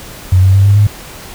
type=tone with pitch steps; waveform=sine; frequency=92.5 / 95.16 / 97.89 / 100.7 / 103.59 Hz; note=F#2 / F#2 / G2 / G2 / G#2; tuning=0 / +49 / -2 / +47 / -4 cents; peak=-4 dBFS; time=0.32-0.87 s; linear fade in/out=5 ms; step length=110 ms; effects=pink hiss -31 dBFS RMS until 1.34 s